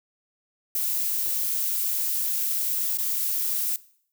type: noise with dropouts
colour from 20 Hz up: violet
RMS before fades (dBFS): -26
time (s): 0.75-3.76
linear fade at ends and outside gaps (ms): 2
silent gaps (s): 2.973-2.985
effects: noise-tail reverb RT60 0.6 s tail -20 dB re dry